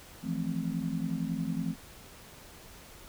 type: chord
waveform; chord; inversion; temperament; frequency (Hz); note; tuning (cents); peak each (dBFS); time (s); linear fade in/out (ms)
sine; F major seventh; third; just; 163.7 / 174.61 / 218.3 / 261.9; E3 / F3 / A3 / C4; -12 / 0 / -13 / +2; -35 / -35 / -36 / -36; 0.22-1.76; 50
effects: pink hiss -51 dBFS RMS until 3.08 s